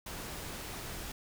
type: noise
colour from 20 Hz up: pink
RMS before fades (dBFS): -42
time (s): 0.06-1.12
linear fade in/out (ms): 5
effects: none